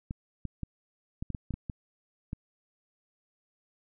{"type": "clicks", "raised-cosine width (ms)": 5, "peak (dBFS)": -22, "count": 10, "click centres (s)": [0.109, 0.453, 0.633, 1.225, 1.303, 1.348, 1.507, 1.54, 1.698, 2.331], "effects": []}